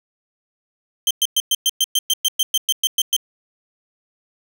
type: tone bursts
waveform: sawtooth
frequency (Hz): 3136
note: G7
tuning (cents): 0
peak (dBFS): -11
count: 15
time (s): 1.07-3.165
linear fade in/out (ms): 2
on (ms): 37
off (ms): 110
effects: 7-bit